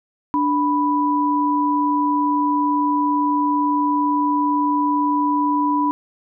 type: tone pair together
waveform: sine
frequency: 293.7 / 987.9 Hz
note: D4 / B5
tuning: 0 / 0 cents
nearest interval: octave + major sixth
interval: 2100 cents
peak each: -19 / -18 dBFS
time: 0.34-5.91 s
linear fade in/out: 0 ms
effects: none

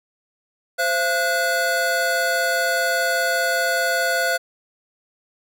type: tone cluster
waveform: square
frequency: 522 / 681 / 1461 Hz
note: C5 / F5 / F#6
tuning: -4 / -44 / -22 cents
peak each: -26 / -24 / -22 dBFS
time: 0.78-4.38 s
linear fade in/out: 20 ms
effects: none

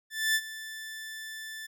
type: tone with ADSR envelope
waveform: sawtooth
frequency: 1760 Hz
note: A6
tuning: in tune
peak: -19 dBFS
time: 0.1-1.67 s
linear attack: 250 ms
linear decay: 54 ms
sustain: -16 dB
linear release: 14 ms
effects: none

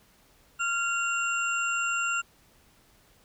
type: tone cluster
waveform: sine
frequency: 1387 / 2771 / 7370 Hz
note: F6 / F7 / A#8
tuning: -12 / -14 / -21 cents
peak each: -27 / -31 / -36 dBFS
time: 0.59-2.22 s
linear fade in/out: 20 ms
effects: pink hiss -61 dBFS RMS until 3.24 s

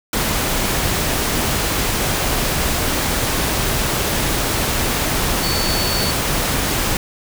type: tone in noise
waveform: sine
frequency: 4468 Hz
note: C#8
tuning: 13 cents sharp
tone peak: -23 dBFS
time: 5.43-6.11 s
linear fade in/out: 2 ms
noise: pink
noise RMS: -19 dBFS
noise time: 0.13-6.97 s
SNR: -7 dB
effects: none

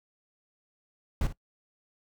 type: noise with echo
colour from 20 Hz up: brown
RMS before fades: -26 dBFS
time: 1.21-1.27 s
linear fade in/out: 2 ms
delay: 56 ms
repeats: 1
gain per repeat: -13 dB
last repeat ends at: 1.326 s
effects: noise-tail reverb RT60 0.1 s tail -20 dB re dry

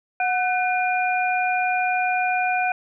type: tone cluster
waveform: sine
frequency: 734 / 1507 / 2419 Hz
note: F#5 / F#6 / D#7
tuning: -14 / +31 / -49 cents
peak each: -21 / -27 / -25 dBFS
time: 0.2-2.72 s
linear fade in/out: 2 ms
effects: none

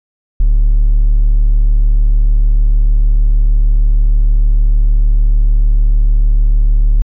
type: tone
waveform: triangle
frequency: 36.71 Hz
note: D1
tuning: in tune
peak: -3 dBFS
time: 0.4-7.02 s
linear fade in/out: 0 ms
effects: tanh soft clip ceiling -1 dBFS

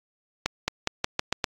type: accelerating click train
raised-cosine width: 0.2 ms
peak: -6 dBFS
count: 7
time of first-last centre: 0.46-1.442 s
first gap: 220 ms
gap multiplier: 0.88
effects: AAC 48 kbps

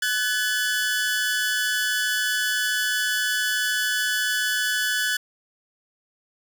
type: tone pair together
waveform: sawtooth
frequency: 1499 / 1712.3 Hz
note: F#6 / A6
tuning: +22 / -48 cents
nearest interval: major second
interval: 230 cents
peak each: -21 dBFS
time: 0.02-5.17 s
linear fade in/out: 5 ms
effects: none

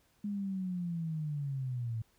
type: linear sweep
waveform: sine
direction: down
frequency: 207.5 to 110 Hz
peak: -33 dBFS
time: 0.24-2.02 s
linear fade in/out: 5 ms
effects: pink hiss -70 dBFS RMS until 2.18 s

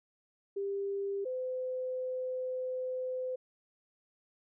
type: tone pair in turn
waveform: sine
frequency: 397.3 / 510.6 Hz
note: G4 / C5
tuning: +23 / -42 cents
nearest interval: major third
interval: 435 cents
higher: second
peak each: -32 / -33 dBFS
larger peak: first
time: 0.56-1.25 / 1.25-3.36 s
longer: second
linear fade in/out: 10 ms
effects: none

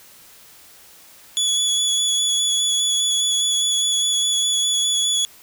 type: tone with vibrato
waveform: 25% pulse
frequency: 3404 Hz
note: G#7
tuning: 42 cents sharp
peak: -13 dBFS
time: 1.37-5.25 s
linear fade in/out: 0 ms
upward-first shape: square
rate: 4.9 Hz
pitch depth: 13 cents each way
effects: white hiss -47 dBFS RMS until 5.42 s

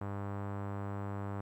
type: tone with low-pass filter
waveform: sawtooth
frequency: 100.1 Hz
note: G2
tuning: 37 cents sharp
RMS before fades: -39 dBFS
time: 0.01-1.41 s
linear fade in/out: 5 ms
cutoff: 1200 Hz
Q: 1.6
effects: 12-bit

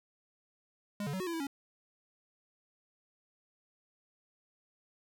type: tone with pitch steps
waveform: square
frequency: 204.8 / 143.3 / 188.3 / 368.1 / 337.1 / 327 / 278.8 Hz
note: G#3 / D3 / F#3 / F#4 / E4 / E4 / C#4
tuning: -24 / -42 / +31 / -9 / +39 / -14 / +10 cents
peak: -35 dBFS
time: 1-1.469 s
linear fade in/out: 2 ms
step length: 67 ms
effects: none

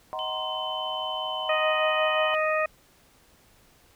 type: chord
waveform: sine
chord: C half-diminished seventh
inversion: first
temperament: just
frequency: 627.9 / 753.5 / 941.9 / 1046.5 Hz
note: Eb5 / Gb5 / Bb5 / C6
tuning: +16 / +31 / +18 / 0 cents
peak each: -35 / -35 / -37 / -35 dBFS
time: 0.13-2.34 s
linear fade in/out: 0 ms
type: tone with pitch glide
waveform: sine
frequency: 3049 to 3019 Hz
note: G7 to F#7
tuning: -49 to +34 cents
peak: -32 dBFS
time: 0.19-2.35 s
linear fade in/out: 0 ms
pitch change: -17 cents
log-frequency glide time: 1.25-1.66 s
type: harmonic tone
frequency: 622.3 Hz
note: D#5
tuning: in tune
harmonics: 1 / 2 / 3 / 4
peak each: -25 / -28 / -30 / -31 dBFS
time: 1.49-2.66 s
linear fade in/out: 5 ms
effects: pink hiss -59 dBFS RMS until 3.95 s

